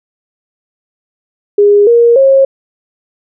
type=tone with pitch steps; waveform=sine; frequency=409.5 / 470.4 / 540.3 Hz; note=G#4 / A#4 / C#5; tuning=-24 / +16 / -44 cents; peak=-3 dBFS; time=1.58-2.45 s; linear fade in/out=5 ms; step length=290 ms; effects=none